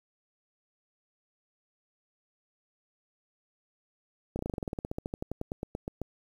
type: slowing click train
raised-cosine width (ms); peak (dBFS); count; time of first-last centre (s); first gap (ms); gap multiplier
2; -20; 24; 4.36-6.017; 31; 1.07
effects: 9-bit